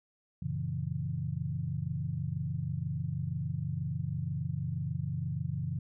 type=chord; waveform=sine; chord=F# dominant seventh; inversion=none; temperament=equal; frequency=92.5 / 116.54 / 138.59 / 164.81 Hz; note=F#2 / A#2 / C#3 / E3; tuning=0 / 0 / 0 / 0 cents; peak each=-39 / -39 / -35 / -37 dBFS; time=0.42-5.79 s; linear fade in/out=5 ms; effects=none